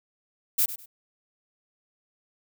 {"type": "noise with echo", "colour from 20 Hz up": "violet", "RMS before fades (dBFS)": -22, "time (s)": [0.58, 0.66], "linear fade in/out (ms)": 10, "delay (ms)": 100, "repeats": 2, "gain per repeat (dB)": -13, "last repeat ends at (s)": 0.86, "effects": []}